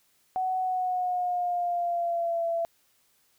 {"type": "tone with pitch glide", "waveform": "sine", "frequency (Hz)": [746, 672.3], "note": ["F#5", "E5"], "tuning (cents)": [14, 34], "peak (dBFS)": -25, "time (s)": [0.36, 2.65], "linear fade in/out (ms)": 0, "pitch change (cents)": -180, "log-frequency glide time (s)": [0.58, 2.44], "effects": ["white hiss -67 dBFS RMS until 3.38 s"]}